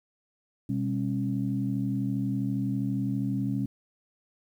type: tone cluster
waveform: sine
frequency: 125 / 200.1 / 272.4 Hz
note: B2 / G3 / C#4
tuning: +21 / +36 / -30 cents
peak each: -30 dBFS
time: 0.69-3.66 s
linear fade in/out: 5 ms
effects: tanh soft clip ceiling -16 dBFS + 10-bit